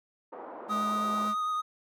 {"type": "band-pass noise", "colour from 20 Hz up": "white", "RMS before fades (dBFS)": -43, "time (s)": [0.32, 1.29], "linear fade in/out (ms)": 10, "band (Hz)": [290, 1000], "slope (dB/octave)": 24}
{"type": "tone", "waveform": "square", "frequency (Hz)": 212, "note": "G#3", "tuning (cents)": 36, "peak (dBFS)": -34, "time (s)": [0.68, 1.35], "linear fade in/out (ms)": 50}
{"type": "tone with vibrato", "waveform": "triangle", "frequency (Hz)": 1244.5, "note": "D#6", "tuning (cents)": 0, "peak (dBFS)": -26, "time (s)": [0.69, 1.62], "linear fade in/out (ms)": 20, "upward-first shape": "triangle", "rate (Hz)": 9, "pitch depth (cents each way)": 21}
{"effects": []}